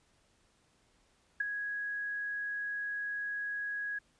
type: tone with ADSR envelope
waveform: sine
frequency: 1661.2 Hz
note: G#6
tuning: in tune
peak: -25 dBFS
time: 1.4-3.99 s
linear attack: 7 ms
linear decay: 12 ms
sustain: -9 dB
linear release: 9 ms
effects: pink hiss -70 dBFS RMS until 4.19 s + resampled to 22050 Hz